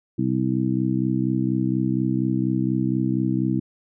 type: harmonic tone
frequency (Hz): 64.2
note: C2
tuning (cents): -32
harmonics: 2 / 3 / 4 / 5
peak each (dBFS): -25 / -25 / -25 / -25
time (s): 0.18-3.6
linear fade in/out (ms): 10
effects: none